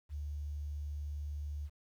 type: tone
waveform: sine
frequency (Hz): 73.42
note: D2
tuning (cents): 0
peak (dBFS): -37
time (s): 0.09-1.7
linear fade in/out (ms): 50
effects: 11-bit